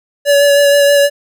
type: tone with vibrato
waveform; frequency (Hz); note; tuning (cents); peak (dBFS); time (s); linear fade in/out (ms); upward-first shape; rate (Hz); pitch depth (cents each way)
square; 570; C#5; +48; -7; 0.25-1.1; 50; sine; 6.3; 16
effects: none